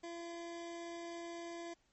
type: tone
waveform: 25% pulse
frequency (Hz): 340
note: F4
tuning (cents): -46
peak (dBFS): -40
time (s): 0.03-1.74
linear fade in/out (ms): 10
effects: pink hiss -75 dBFS RMS until 1.92 s + MP3 32 kbps